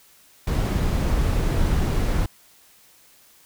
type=noise; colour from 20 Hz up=brown; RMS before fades=-21 dBFS; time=0.47-2.26 s; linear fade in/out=5 ms; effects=white hiss -54 dBFS RMS until 3.45 s